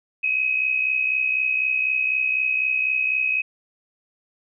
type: tone pair together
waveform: sine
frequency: 2489 / 2553 Hz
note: D#7 / D#7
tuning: 0 / +44 cents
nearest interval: unison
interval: 44 cents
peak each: -26 / -20 dBFS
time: 0.23-3.42 s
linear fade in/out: 10 ms
effects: none

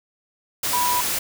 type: tone in noise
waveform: sine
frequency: 980 Hz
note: B5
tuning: 14 cents flat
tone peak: -20 dBFS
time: 0.73-1.01 s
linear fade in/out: 5 ms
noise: white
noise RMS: -24 dBFS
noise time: 0.63-1.19 s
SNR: +1 dB
effects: none

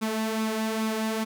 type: tone with flanger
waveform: sawtooth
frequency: 220 Hz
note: A3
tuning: in tune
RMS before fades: -28 dBFS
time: 0.01-1.25 s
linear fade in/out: 20 ms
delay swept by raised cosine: 0.79 to 3.49 ms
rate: 2.4 Hz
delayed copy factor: +0.5
effects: none

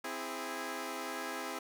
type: chord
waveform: 10% pulse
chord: C augmented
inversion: none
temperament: equal with one note detuned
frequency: 261.6 / 329.6 / 412.4 Hz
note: C4 / E4 / G#4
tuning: 0 / 0 / -12 cents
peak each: -34 / -34 / -34 dBFS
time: 0.04-1.59 s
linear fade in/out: 5 ms
effects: none

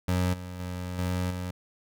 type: tone with level steps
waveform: 25% pulse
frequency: 90.1 Hz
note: F#2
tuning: 45 cents flat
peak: -20 / -33 / -29 / -23 / -28 dBFS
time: 0.08-1.51 s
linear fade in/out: 5 ms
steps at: 0.33 / 0.59 / 0.98 / 1.3 s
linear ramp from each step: 10 ms
effects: none

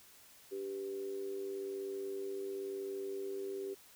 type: tone with amplitude modulation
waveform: sine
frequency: 391.5 Hz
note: G4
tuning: 2 cents flat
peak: -35 dBFS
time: 0.51-3.75 s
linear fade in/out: 20 ms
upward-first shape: sine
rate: 101 Hz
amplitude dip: 60%
effects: white hiss -60 dBFS RMS until 3.95 s

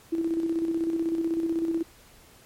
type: tone with tremolo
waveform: sine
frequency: 330 Hz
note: E4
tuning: 2 cents sharp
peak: -22 dBFS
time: 0.12-1.83 s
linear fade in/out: 10 ms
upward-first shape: square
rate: 16 Hz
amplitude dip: 45%
effects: pink hiss -54 dBFS RMS until 2.45 s + MP3 64 kbps

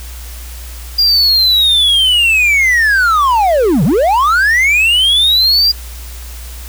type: linear two-way sweep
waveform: triangle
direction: down then up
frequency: 4844 to 125.9 to 4844 Hz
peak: -6 dBFS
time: 0.98-5.72 s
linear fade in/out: 10 ms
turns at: 3.84 s
effects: added 60 Hz sine -26 dBFS peak until 6.68 s + white hiss -34 dBFS RMS until 6.68 s

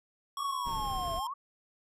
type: tone with pitch glide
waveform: square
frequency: 1108.7 to 1066 Hz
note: C#6 to C6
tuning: 0 to +32 cents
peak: -35 dBFS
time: 0.37-1.27 s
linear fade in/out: 2 ms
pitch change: -68 cents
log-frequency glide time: 0.59-0.95 s
type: exponential two-way sweep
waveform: sine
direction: down then up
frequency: 1187 to 657 to 1174 Hz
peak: -35 dBFS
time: 0.39-1.34 s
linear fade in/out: 10 ms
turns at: 1.15 s
type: noise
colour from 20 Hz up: brown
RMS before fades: -40 dBFS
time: 0.65-1.2 s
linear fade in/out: 20 ms
effects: resampled to 32000 Hz

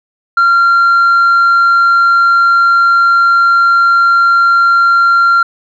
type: tone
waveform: sine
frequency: 1380 Hz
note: F6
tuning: 21 cents flat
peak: -3 dBFS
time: 0.37-5.43 s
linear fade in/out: 5 ms
effects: tanh soft clip ceiling -4 dBFS

